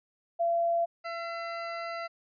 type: tone pair in turn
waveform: sine / 20% pulse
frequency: 680 / 675.3 Hz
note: F5 / E5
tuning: -46 / +42 cents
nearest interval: unison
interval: 12 cents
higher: first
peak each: -24 / -29 dBFS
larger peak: first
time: 0.39-0.86 / 1.04-2.08 s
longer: second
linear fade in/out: 20 ms
effects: resampled to 11025 Hz